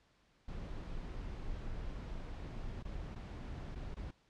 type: noise with dropouts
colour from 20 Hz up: brown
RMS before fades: -43 dBFS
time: 0.48-4.11 s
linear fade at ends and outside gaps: 5 ms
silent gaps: 2.827-2.85 / 3.15-3.158 / 3.749-3.756 / 3.945-3.967 s
effects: pink hiss -71 dBFS RMS until 4.29 s + low-pass 5000 Hz 12 dB/octave